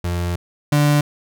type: tone pair in turn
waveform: 35% pulse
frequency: 87.31 / 146.84 Hz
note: F2 / D3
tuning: 0 / 0 cents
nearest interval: major sixth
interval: 900 cents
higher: second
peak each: -18 / -11 dBFS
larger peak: second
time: 0.04-0.36 / 0.72-1.01 s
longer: first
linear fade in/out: 5 ms
effects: none